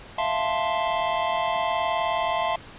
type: chord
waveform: square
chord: F major seventh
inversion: third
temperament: equal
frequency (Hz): 659.3 / 698.5 / 880 / 1046.5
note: E5 / F5 / A5 / C6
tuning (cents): 0 / 0 / 0 / 0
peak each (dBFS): -29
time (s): 0.18-2.56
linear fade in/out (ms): 5
effects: pink hiss -44 dBFS RMS until 2.78 s + resampled to 8000 Hz